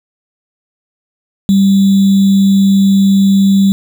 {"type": "tone with sample-and-hold", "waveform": "sine", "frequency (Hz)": 196, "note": "G3", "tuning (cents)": 0, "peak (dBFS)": -5, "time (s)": [1.49, 3.72], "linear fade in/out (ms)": 0, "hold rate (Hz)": 3675, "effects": []}